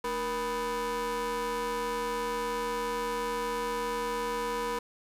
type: ring-modulated tone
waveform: 40% pulse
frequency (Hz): 256.5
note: C4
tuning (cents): -34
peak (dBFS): -26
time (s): 0.04-4.79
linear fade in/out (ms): 5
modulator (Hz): 731
effects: resampled to 32000 Hz + 9-bit